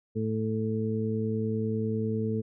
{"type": "harmonic tone", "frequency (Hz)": 110, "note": "A2", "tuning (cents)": 0, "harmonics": [1, 2, 3, 4], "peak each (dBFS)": [-31, -30, -40, -32], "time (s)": [0.15, 2.42], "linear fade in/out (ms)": 20, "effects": []}